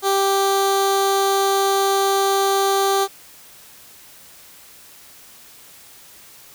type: tone with notch filter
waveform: 15% pulse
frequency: 392 Hz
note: G4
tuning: in tune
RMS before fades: -18 dBFS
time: 0.02-3.08 s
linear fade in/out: 50 ms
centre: 1800 Hz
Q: 1.7
effects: white hiss -45 dBFS RMS until 6.54 s